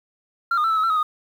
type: tone with pitch steps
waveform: sine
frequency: 1375 / 1222 / 1330 / 1313 / 1279 / 1344 / 1268 / 1234 Hz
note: F6 / D#6 / E6 / E6 / D#6 / E6 / D#6 / D#6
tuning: -27 / -32 / +15 / -7 / +47 / +33 / +32 / -15 cents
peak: -15 dBFS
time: 0.51-1.03 s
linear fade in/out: 5 ms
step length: 65 ms
effects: tanh soft clip ceiling -16 dBFS + 8-bit